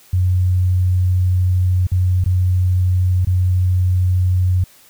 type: tone with dropouts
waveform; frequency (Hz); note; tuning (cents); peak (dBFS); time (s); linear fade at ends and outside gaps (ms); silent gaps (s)
sine; 91.3; F#2; -23; -12; 0.13-4.64; 5; 1.869-1.917 / 2.241-2.259 / 3.249-3.27
effects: white hiss -48 dBFS RMS until 4.89 s